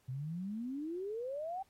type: exponential sweep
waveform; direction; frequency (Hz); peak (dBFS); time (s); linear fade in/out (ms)
sine; up; 123.47 to 790; -37; 0.08-1.63; 10
effects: pink hiss -72 dBFS RMS until 1.69 s + AAC 48 kbps